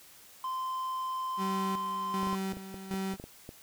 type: tone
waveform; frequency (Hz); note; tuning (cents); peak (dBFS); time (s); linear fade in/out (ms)
triangle; 1037; C6; -16; -30; 0.44-2.35; 2
type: tone with tremolo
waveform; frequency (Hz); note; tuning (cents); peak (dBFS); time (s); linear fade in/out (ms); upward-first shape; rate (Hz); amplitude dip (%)
35% pulse; 192; G3; -36; -30; 1.37-3.17; 50; square; 1.3; 70
type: clicks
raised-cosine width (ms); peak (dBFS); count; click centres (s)
2; -29; 11; 2.231 / 2.271 / 2.33 / 2.534 / 2.57 / 2.743 / 2.939 / 3.138 / 3.199 / 3.24 / 3.491
effects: white hiss -55 dBFS RMS until 3.62 s